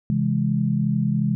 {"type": "chord", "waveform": "sine", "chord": "C augmented", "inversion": "none", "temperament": "equal with one note detuned", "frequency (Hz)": [133.56, 164.81, 207.7], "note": ["C3", "E3", "G#3"], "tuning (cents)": [36, 0, 0], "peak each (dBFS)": [-23, -24, -22], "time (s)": [0.1, 1.35], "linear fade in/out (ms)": 0, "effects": []}